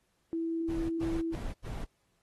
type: tone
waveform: sine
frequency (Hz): 329.6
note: E4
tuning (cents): 0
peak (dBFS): -30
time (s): 0.33-1.35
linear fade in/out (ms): 0
type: noise bursts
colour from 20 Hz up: brown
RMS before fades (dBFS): -37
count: 4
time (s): 0.68-1.854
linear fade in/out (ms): 20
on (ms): 220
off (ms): 98
effects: pink hiss -75 dBFS RMS until 2.22 s + AAC 32 kbps